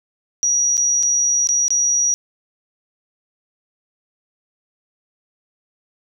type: tone with dropouts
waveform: sine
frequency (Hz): 5780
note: F#8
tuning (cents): -41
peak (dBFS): -14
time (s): 0.43-2.14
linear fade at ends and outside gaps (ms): 0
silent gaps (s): 0.77-0.778 / 1.028-1.032 / 1.472-1.489 / 1.681-1.705
effects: none